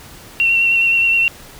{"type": "tone with vibrato", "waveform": "sine", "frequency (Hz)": 2725, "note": "F7", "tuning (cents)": -43, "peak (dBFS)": -11, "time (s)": [0.4, 1.28], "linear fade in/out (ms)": 0, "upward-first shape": "sine", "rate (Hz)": 9.6, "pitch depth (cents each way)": 20, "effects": ["pink hiss -39 dBFS RMS until 1.59 s"]}